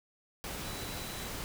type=tone in noise; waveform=sine; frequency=3951 Hz; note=B7; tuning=in tune; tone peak=-49 dBFS; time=0.65-1.27 s; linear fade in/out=0 ms; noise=pink; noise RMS=-40 dBFS; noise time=0.44-1.44 s; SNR=-12 dB; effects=none